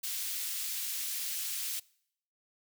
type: high-pass noise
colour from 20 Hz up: white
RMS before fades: -36 dBFS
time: 0.03-1.8 s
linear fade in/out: 10 ms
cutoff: 2600 Hz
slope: 12 dB/octave
effects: noise-tail reverb RT60 0.7 s tail -24 dB re dry